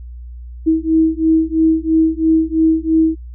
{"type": "beating tone pair", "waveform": "sine", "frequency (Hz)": [319.5, 322.5], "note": ["D#4", "E4"], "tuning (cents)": [46, -38], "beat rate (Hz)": 3, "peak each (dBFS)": -14, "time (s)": [0.66, 3.16], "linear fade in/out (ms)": 20, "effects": ["added 60 Hz sine -29 dBFS peak until 3.34 s"]}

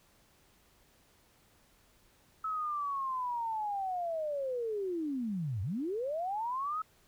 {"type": "linear two-way sweep", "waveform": "sine", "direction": "down then up", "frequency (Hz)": [1302, 88, 1302], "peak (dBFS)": -32, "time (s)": [2.44, 6.82], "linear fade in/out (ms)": 5, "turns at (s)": 5.62, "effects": ["pink hiss -66 dBFS RMS until 7.07 s"]}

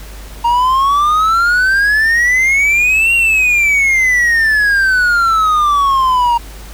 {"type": "exponential two-way sweep", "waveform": "triangle", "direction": "up then down", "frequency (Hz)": [932.3, 2773, 932.3], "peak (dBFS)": -7, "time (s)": [0.44, 6.38], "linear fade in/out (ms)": 10, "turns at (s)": 3.14, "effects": ["added 50 Hz sine -29 dBFS peak until 6.73 s", "pink hiss -36 dBFS RMS until 6.73 s"]}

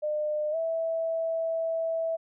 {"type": "tone with pitch glide", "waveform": "sine", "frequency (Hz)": [604, 654.9], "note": ["D5", "E5"], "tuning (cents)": [48, -11], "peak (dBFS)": -26, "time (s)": [0.02, 2.17], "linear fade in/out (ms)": 20, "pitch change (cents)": 141, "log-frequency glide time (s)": [0.51, 0.56], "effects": []}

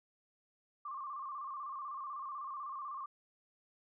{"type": "tone with vibrato", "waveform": "sine", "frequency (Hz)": 1123, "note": "C#6", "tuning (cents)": 22, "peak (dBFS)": -40, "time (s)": [0.85, 3.06], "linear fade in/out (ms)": 5, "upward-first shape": "square", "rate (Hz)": 16, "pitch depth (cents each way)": 81, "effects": []}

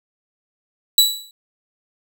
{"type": "tone with exponential decay", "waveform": "sawtooth", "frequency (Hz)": 3934, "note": "B7", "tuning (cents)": -7, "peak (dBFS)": -4, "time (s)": [0.98, 1.31], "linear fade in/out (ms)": 2, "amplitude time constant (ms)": 71, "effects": []}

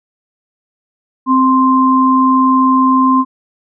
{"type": "tone pair together", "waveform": "sine", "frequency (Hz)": [261.6, 1046.5], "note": ["C4", "C6"], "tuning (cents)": [0, 0], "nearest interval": "2 octaves", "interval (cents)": 2400, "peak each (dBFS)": -10, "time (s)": [1.26, 3.25], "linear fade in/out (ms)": 50, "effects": []}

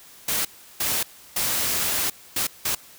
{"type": "noise bursts at uneven times", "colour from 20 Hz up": "white", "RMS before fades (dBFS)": -24, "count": 5, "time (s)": [[0.28, 0.45], [0.8, 1.03], [1.36, 2.1], [2.36, 2.47], [2.65, 2.75]], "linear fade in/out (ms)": 5, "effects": ["white hiss -48 dBFS RMS until 2.98 s"]}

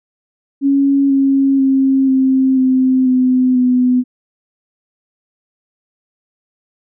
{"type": "tone with pitch steps", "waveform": "sine", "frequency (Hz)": [277.2, 272.6, 268.1, 263.6, 259.2, 254.9, 250.7], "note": ["C#4", "C#4", "C4", "C4", "C4", "C4", "B3"], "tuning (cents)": [0, -29, 42, 13, -16, -45, 26], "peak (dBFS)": -9, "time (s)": [0.61, 4.04], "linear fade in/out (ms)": 50, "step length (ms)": 490, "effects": []}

